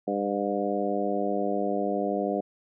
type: harmonic tone with a mistuned harmonic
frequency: 100.4 Hz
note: G2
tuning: 42 cents sharp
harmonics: 2 / 3 / 4 / 5 / 6 / 7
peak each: -32 / -32 / -32 / -32 / -32 / -32 dBFS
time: 0.07-2.41 s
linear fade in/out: 10 ms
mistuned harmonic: 7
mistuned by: +30 cents
effects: none